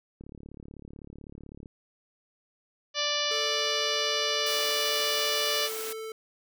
click train, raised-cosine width 3 ms, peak -32 dBFS, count 53, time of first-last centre 0.21-1.658 s, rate 35.9 Hz
harmonic tone, 587.3 Hz, D5, in tune, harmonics 1 / 2 / 3 / 4 / 5 / 6 / 7 / 8 / 9 / 10, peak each -34 / -36 / -37 / -37 / -32 / -34 / -36 / -35 / -38 / -38 dBFS, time 2.94-5.7 s, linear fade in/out 50 ms
square tone, 441.4 Hz, A4, 5 cents sharp, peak -36 dBFS, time 3.31-6.12 s, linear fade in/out 2 ms
white high-pass noise, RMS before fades -37 dBFS, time 4.46-5.93 s, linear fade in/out 5 ms, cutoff 240 Hz, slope 96 dB/octave
effects none

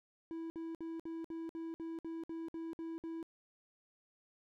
triangle tone bursts, 328.2 Hz, E4, 8 cents flat, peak -38 dBFS, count 12, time 0.31-3.228 s, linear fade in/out 0 ms, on 190 ms, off 58 ms, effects none

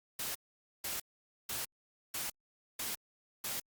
white noise bursts, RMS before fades -38 dBFS, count 6, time 0.19-3.6 s, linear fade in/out 5 ms, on 160 ms, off 490 ms, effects Opus 48 kbps

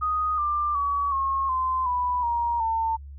sine tone with pitch steps, 1244.5 / 1188.3 / 1134.6 / 1083.4 / 1034.5 / 987.8 / 943.2 / 900.6 Hz, D#6 / D6 / C#6 / C#6 / C6 / B5 / A#5 / A5, 0 / +20 / +40 / -40 / -20 / 0 / +20 / +40 cents, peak -22 dBFS, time 0.01-2.97 s, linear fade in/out 20 ms, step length 370 ms, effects added 70 Hz sine -38 dBFS peak until 3.18 s

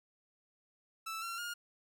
sawtooth tone with pitch steps, 1319 / 1365 / 1420 Hz, E6 / F6 / F6, +1 / -40 / +28 cents, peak -35 dBFS, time 1.06-1.54 s, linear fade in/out 10 ms, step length 160 ms, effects none

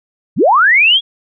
sine linear sweep, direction up, 101.7 to 3383 Hz, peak -6 dBFS, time 0.36-1.01 s, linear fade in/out 50 ms, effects none

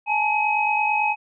sine tone cluster, 840 / 889 / 2539 Hz, G#5 / A5 / D#7, +19 / +18 / +34 cents, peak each -22 / -25 / -22 dBFS, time 0.06-1.16 s, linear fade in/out 50 ms, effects none

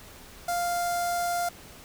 sawtooth tone with notch filter, 698.5 Hz, F5, in tune, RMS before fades -28 dBFS, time 0.48-1.49 s, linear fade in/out 5 ms, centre 2700 Hz, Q 0.7, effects pink hiss -48 dBFS RMS until 1.84 s

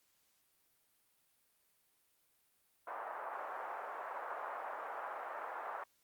pink band-pass noise, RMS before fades -44 dBFS, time 2.87-5.84 s, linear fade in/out 5 ms, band 630 to 1400 Hz, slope 24 dB/octave, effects white hiss -75 dBFS RMS until 6.03 s + Opus 48 kbps

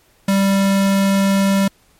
square tone, 196 Hz, G3, in tune, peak -13 dBFS, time 0.28-1.68 s, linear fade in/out 5 ms, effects pink hiss -55 dBFS RMS until 1.99 s + MP3 64 kbps

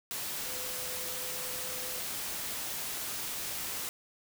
sine tone in noise, 505 Hz, B4, 39 cents sharp, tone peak -47 dBFS, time 0.46-1.99 s, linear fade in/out 0 ms, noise white, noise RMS -37 dBFS, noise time 0.11-3.89 s, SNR -13 dB, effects none

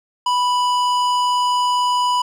sine tone with hard clipping, 987.8 Hz, B5, in tune, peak -17 dBFS, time 0.26-2.22 s, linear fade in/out 5 ms, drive 13 dB, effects none

